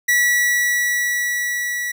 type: tone with level ramp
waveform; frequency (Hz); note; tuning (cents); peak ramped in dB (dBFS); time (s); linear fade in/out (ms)
45% pulse; 1942; B6; -30; -13 to -22; 0.08-1.92; 10
effects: none